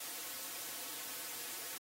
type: noise with comb filter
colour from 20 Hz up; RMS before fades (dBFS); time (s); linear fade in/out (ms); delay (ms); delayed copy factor
white; -44; 0-1.78; 5; 5; -0.75
effects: high-pass 200 Hz 12 dB/octave + AAC 48 kbps